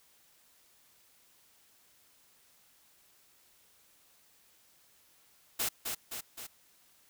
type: noise with echo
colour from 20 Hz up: white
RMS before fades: -32 dBFS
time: 5.59-5.69 s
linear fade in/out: 10 ms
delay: 260 ms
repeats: 3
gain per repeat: -4 dB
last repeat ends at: 6.47 s
effects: white hiss -65 dBFS RMS until 7.09 s